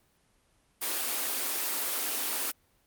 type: high-pass noise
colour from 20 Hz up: white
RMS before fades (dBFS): -31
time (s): 0.81-2.52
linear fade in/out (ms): 20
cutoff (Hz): 240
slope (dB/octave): 96
effects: pink hiss -68 dBFS RMS until 2.86 s + Opus 24 kbps